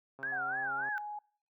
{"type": "click train", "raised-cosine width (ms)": 1, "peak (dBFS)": -36, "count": 95, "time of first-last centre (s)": [0.19, 0.886], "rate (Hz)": 135}
{"type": "tone with vibrato", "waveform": "sine", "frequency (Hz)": 1532, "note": "G6", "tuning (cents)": -40, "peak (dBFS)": -33, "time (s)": [0.23, 0.98], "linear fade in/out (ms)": 0, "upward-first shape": "sine", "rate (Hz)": 3.4, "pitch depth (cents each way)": 190}
{"type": "tone with pitch glide", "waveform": "sine", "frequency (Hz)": [740, 835.4], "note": ["F#5", "G#5"], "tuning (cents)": [0, 10], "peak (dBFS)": -38, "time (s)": [0.32, 1.19], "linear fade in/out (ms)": 5, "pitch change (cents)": 210, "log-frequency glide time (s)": [0.43, 0.78]}
{"effects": ["noise-tail reverb RT60 0.5 s tail -25 dB re dry", "high-pass 150 Hz 12 dB/octave"]}